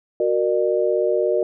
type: chord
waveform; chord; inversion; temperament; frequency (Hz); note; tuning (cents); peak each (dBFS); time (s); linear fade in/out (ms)
sine; Gb augmented; none; equal with one note detuned; 370 / 466.2 / 602.8; Gb4 / Bb4 / D5; 0 / 0 / +45; -21; 0.2-1.43; 2
effects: none